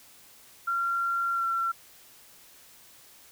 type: tone with pitch glide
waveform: sine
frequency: 1376 to 1356.3 Hz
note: F6 to E6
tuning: -26 to +49 cents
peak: -25 dBFS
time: 0.67-1.72 s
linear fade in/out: 10 ms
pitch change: -25 cents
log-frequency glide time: 1.33-1.45 s
effects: white hiss -54 dBFS RMS until 3.31 s